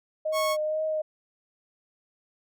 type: tone with vibrato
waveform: sine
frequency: 620 Hz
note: D#5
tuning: 6 cents flat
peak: -25 dBFS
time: 0.25-1.02 s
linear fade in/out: 10 ms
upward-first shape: triangle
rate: 2.1 Hz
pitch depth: 27 cents each way
type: tone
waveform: sawtooth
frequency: 1100 Hz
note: C#6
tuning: 14 cents flat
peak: -23 dBFS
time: 0.32-0.57 s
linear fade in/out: 50 ms
effects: none